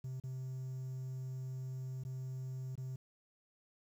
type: tone with dropouts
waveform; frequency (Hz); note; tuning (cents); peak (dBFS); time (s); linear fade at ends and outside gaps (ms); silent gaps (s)
triangle; 130.1; C3; -9; -37; 0.04-2.96; 5; 0.2-0.237 / 2.037-2.049 / 2.755-2.777
effects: tanh soft clip ceiling -33 dBFS + 11-bit